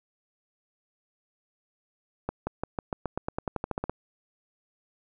accelerating click train, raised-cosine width 1 ms, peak -15 dBFS, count 16, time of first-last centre 2.29-3.896 s, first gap 180 ms, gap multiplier 0.92, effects none

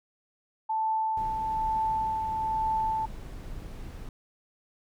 sine tone with tremolo, 880 Hz, A5, in tune, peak -24 dBFS, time 0.69-3.06 s, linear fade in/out 10 ms, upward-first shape triangle, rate 1.1 Hz, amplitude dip 40%
brown noise, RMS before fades -40 dBFS, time 1.17-4.09 s, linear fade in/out 2 ms
effects none

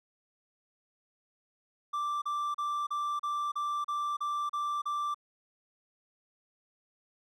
triangle tone bursts, 1174.7 Hz, D6, in tune, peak -28 dBFS, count 10, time 1.93-5.145 s, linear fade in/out 10 ms, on 290 ms, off 35 ms, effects none

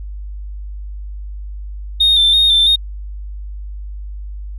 sine tone with vibrato, 3632 Hz, A#7, 46 cents flat, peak -7 dBFS, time 2-2.76 s, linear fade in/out 10 ms, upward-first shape square, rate 3 Hz, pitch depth 35 cents each way, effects tanh soft clip ceiling -6 dBFS + added 50 Hz sine -25 dBFS peak until 4.58 s

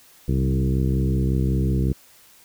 harmonic tone with a mistuned harmonic, 65.41 Hz, C2, in tune, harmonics 1 / 2 / 3 / 4 / 5 / 6 / 7, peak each -22 / -22 / -26 / -32 / -30 / -34 / -37 dBFS, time 0.28-1.93 s, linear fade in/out 5 ms, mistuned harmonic 2, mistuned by +24 cents, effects white hiss -52 dBFS RMS until 2.44 s

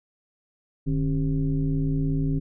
sine tone with frequency modulation, 150.4 Hz, D3, 42 cents sharp, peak -21 dBFS, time 0.86-2.4 s, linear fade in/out 20 ms, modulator 122 Hz, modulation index 1.1, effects none

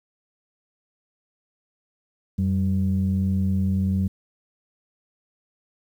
sine tone pair together, 90.39 / 191.7 Hz, F#2 / G3, -40 / -38 cents, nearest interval octave + minor second, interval 1302 cents, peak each -21 dBFS, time 2.38-4.08 s, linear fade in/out 10 ms, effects tanh soft clip ceiling -14 dBFS + 9-bit

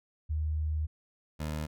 sine / 20% pulse tone pair in turn, 77.2 / 76.76 Hz, D#2 / D#2, -13 / -23 cents, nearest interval unison, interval 10 cents, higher first, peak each -28 dBFS, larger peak neither, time 0.29-0.87 / 1.39-1.67 s, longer first, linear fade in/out 20 ms, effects none

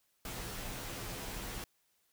pink noise with comb filter, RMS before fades -42 dBFS, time 0.25-1.64 s, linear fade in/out 2 ms, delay 13 ms, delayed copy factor -0.75, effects white hiss -75 dBFS RMS until 2.12 s

